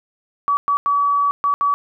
sine tone bursts at uneven times, 1141 Hz, C#6, 50 cents sharp, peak -14 dBFS, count 5, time 0.48-0.57 / 0.68-0.77 / 0.86-1.31 / 1.44-1.54 / 1.61-1.74 s, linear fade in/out 0 ms, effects none

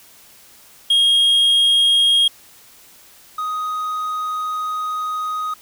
triangle tone pair in turn, 3257 / 1250.7 Hz, G#7 / D#6, -34 / +9 cents, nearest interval octave + perfect fourth, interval 1657 cents, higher first, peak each -10 / -19 dBFS, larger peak first, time 0.9-2.28 / 3.38-5.54 s, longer second, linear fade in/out 5 ms, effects white hiss -47 dBFS RMS until 5.61 s

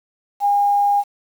sine tone with quantisation, 812 Hz, G#5, 39 cents flat, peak -13 dBFS, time 0.4-1.04 s, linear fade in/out 50 ms, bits 7, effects none

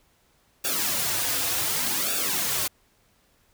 white noise with flanger, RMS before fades -26 dBFS, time 0.64-2.68 s, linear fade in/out 10 ms, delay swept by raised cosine 0.96 to 5.26 ms, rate 0.67 Hz, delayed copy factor -0.85, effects pink hiss -64 dBFS RMS until 3.53 s

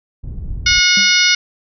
pink low-pass noise, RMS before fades -25 dBFS, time 0.23-0.8 s, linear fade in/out 10 ms, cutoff 100 Hz, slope 12 dB/octave
harmonic tone, 725 Hz, F#5, 35 cents flat, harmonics 2 / 3 / 4 / 5 / 6 / 7 / 8, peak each -18 / -15 / -19 / -19 / -20 / -16 / -20 dBFS, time 0.66-1.35 s, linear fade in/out 5 ms
triangle tone with exponential decay, 196 Hz, G3, in tune, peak -18 dBFS, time 0.97-1.19 s, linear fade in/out 2 ms, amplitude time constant 46 ms
effects none

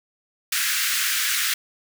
pink high-pass noise, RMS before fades -23 dBFS, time 0.52-1.54 s, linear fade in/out 5 ms, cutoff 1400 Hz, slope 48 dB/octave, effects none

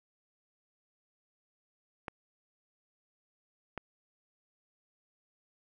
clicks, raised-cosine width 0.5 ms, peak -22 dBFS, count 2, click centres 2.082 / 3.777 s, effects none

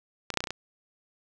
clicks, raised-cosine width 0.2 ms, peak -13 / -17 / -6 / -13 / -12 / -18 / -15 dBFS, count 7, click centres 0.303 / 0.34 / 0.373 / 0.405 / 0.44 / 0.472 / 0.506 s, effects none

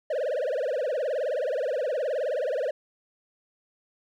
triangle tone with vibrato, 554.4 Hz, C#5, in tune, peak -23 dBFS, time 0.1-2.71 s, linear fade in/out 5 ms, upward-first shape triangle, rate 19 Hz, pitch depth 290 cents each way, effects none

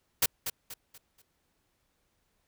white noise with echo, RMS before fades -24 dBFS, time 0.22-0.26 s, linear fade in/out 5 ms, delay 240 ms, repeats 4, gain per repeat -9 dB, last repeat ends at 1.22 s, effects pink hiss -75 dBFS RMS until 2.47 s

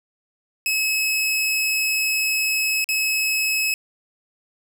sawtooth tone with dropouts, 2576 Hz, E7, 41 cents flat, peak -16 dBFS, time 0.66-3.74 s, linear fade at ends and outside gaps 1 ms, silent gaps 2.843-2.889 s, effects none

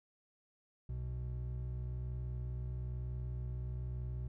triangle tone pair together, 62.9 / 123.96 Hz, B1 / B2, +32 / +7 cents, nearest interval octave, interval 1175 cents, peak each -38 / -39 dBFS, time 0.89-4.28 s, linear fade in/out 5 ms, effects none

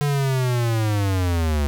square linear sweep, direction down, 146.83 to 70.5 Hz, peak -19 dBFS, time 0.01-1.67 s, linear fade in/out 0 ms, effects none

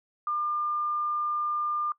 sine tone, 1200 Hz, D6, 37 cents sharp, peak -26 dBFS, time 0.27-1.92 s, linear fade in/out 2 ms, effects noise-tail reverb RT60 0.1 s tail -21 dB re dry

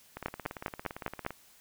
two click trains, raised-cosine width 0.5 ms, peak -24 / -16 dBFS, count 21 / 6, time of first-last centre 0.17-1.306 / 0.26-1.264 s, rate 17.6 / 4.98 Hz, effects white hiss -60 dBFS RMS until 1.6 s

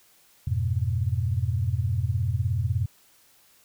sine chord, F diminished, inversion none, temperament equal, 87.31 / 103.83 / 123.47 Hz, F2 / Ab2 / Cb3, 0 / 0 / 0 cents, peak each -27 dBFS, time 0.47-2.86 s, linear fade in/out 5 ms, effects white hiss -59 dBFS RMS until 3.64 s

